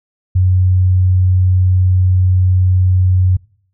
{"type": "tone", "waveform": "sine", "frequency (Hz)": 92.1, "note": "F#2", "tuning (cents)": -7, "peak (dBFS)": -8, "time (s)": [0.35, 3.37], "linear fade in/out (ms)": 10, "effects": ["noise-tail reverb RT60 0.6 s tail -24 dB re dry"]}